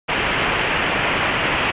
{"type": "low-pass noise", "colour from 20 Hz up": "white", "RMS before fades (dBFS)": -20, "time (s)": [0.08, 1.72], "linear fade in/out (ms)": 20, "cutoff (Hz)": 3000, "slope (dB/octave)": 48, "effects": ["resampled to 8000 Hz"]}